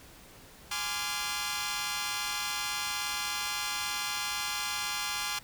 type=chord; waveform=10% pulse; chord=D half-diminished seventh; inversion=second; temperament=equal with one note detuned; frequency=830.6 / 1028.5 / 1174.7 / 1396.9 Hz; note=Ab5 / C6 / D6 / F6; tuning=0 / -30 / 0 / 0 cents; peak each=-29 dBFS; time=0.71-5.39 s; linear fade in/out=5 ms; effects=pink hiss -53 dBFS RMS until 5.43 s